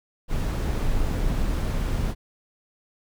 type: noise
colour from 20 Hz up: brown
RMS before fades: -24 dBFS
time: 0.28-2.15 s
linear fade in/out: 50 ms
effects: none